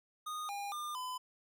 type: tone with pitch steps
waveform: square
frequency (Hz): 1234 / 808 / 1203 / 1009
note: D#6 / G#5 / D6 / B5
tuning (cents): -15 / -48 / +41 / +37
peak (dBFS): -39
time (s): 0.26-1.18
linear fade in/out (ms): 10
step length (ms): 230
effects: none